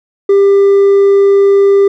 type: tone with hard clipping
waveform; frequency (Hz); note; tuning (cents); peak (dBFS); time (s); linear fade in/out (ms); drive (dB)
sine; 397.3; G4; +23; -5; 0.29-1.88; 5; 2
effects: none